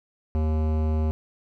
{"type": "tone with hard clipping", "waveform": "sine", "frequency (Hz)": 78, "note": "D#2", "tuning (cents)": 5, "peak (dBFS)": -23, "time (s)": [0.35, 1.11], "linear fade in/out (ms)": 0, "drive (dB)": 17, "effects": []}